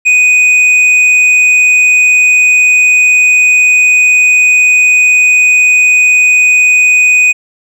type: tone with hard clipping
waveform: triangle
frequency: 2489 Hz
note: D#7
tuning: in tune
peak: -5 dBFS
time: 0.05-7.33 s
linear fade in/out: 20 ms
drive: 8 dB
effects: none